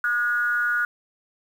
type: tone with frequency modulation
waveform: sine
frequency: 1446 Hz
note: F#6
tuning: 40 cents flat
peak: -20 dBFS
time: 0.04-0.85 s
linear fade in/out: 2 ms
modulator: 228 Hz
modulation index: 0.51
effects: 8-bit